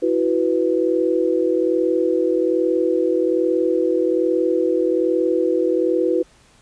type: chord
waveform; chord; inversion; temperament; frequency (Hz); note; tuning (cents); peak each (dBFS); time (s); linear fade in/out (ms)
sine; E suspended second; none; just; 329.6 / 370.8 / 494.4; E4 / F#4 / B4; 0 / +4 / +2; -20; 0.02-6.23; 10
effects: pink hiss -53 dBFS RMS until 6.61 s + resampled to 22050 Hz